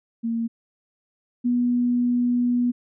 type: tone pair in turn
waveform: sine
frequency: 230 / 243.8 Hz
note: A#3 / B3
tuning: -23 / -22 cents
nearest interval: minor second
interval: 101 cents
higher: second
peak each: -22 / -18 dBFS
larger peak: second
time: 0.23-0.48 / 1.44-2.72 s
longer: second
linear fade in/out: 20 ms
effects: none